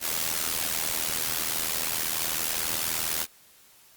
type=noise with amplitude modulation; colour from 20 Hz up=white; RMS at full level=-25 dBFS; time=0-3.27 s; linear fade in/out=50 ms; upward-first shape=sine; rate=80.3 Hz; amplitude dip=80%; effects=white hiss -56 dBFS RMS until 3.96 s + Opus 48 kbps